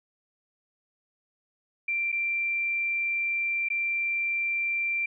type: tone with dropouts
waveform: sine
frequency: 2359 Hz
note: D7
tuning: 7 cents sharp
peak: -25 dBFS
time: 1.88-5.06 s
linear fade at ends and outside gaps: 5 ms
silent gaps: 2.119-2.125 / 3.687-3.701 s
effects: none